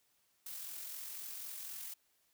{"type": "noise with amplitude modulation", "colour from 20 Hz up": "blue", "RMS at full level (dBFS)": -44, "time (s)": [0.46, 1.94], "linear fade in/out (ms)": 5, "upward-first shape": "sine", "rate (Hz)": 43.9, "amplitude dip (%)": 35, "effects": ["white hiss -75 dBFS RMS until 2.33 s"]}